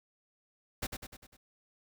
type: noise with echo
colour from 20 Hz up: pink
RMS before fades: -35 dBFS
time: 0.82-0.87 s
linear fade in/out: 10 ms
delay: 100 ms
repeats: 5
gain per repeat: -5 dB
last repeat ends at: 1.37 s
effects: none